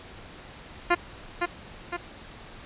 10% pulse tone with echo, 349.2 Hz, F4, in tune, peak -10 dBFS, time 0.9-0.95 s, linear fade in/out 10 ms, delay 510 ms, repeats 2, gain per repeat -5 dB, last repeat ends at 1.97 s, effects pink hiss -45 dBFS RMS until 2.65 s + resampled to 8000 Hz

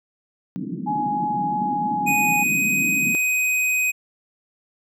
white band-pass noise, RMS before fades -29 dBFS, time 0.56-3.15 s, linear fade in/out 0 ms, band 150 to 300 Hz, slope 48 dB/octave
sine tone with vibrato, 836 Hz, G#5, 11 cents sharp, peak -21 dBFS, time 0.86-2.44 s, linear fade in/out 20 ms, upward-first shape sine, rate 3.1 Hz, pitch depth 9 cents each way
square tone with pitch glide, 2489 to 2508 Hz, D#7 to D#7, 0 to +13 cents, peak -19 dBFS, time 2.06-3.92 s, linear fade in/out 20 ms, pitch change +13 cents, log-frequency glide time 2.36-2.61 s
effects none

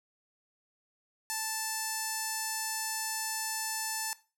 5% pulse tone with notch filter, 880 Hz, A5, in tune, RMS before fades -35 dBFS, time 1.3-4.13 s, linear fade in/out 0 ms, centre 3200 Hz, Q 1.2, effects noise-tail reverb RT60 0.3 s tail -17 dB re dry

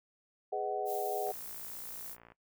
sine chord, G# minor seventh, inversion none, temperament just, 415.3 / 498.4 / 623 / 747.5 Hz, G#4 / B4 / D#5 / F#5, 0 / +16 / +2 / +17 cents, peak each -37 / -41 / -40 / -35 dBFS, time 0.52-1.32 s, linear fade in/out 10 ms
violet noise, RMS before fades -44 dBFS, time 0.85-2.17 s, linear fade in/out 50 ms
click train, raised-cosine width 0.5 ms, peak -39 dBFS, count 62, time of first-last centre 1.27-2.32 s, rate 58.1 Hz
effects noise-tail reverb RT60 0.1 s tail -19 dB re dry

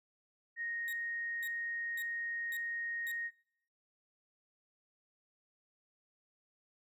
sine tone, 1864.7 Hz, A#6, in tune, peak -36 dBFS, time 0.56-3.31 s, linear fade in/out 50 ms
10% pulse tone bursts, 3785 Hz, A#7, 26 cents sharp, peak -38 dBFS, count 5, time 0.88-3.115 s, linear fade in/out 0 ms, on 47 ms, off 500 ms
effects noise-tail reverb RT60 0.7 s tail -21 dB re dry

